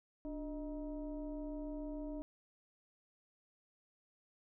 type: tone with frequency modulation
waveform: sine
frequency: 293.7 Hz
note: D4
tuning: in tune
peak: -40 dBFS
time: 0.25-2.22 s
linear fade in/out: 0 ms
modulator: 327 Hz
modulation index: 0.92
effects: none